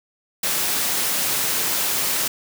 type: high-pass noise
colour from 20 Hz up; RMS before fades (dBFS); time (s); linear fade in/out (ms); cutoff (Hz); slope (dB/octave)
white; -22; 0.43-2.28; 5; 110; 12
effects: none